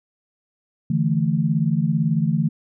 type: chord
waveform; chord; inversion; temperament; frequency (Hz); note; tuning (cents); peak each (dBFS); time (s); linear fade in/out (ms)
sine; D suspended second; none; equal; 146.83 / 164.81 / 220; D3 / E3 / A3; 0 / 0 / 0; -22 / -20 / -23; 0.9-2.49; 5
effects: none